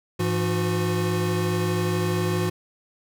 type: tone cluster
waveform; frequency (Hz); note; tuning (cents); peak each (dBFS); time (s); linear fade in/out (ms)
square; 103.3 / 168 / 361.6; G#2 / E3 / F#4; -9 / +33 / -40; -27; 0.19-2.5; 10
effects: none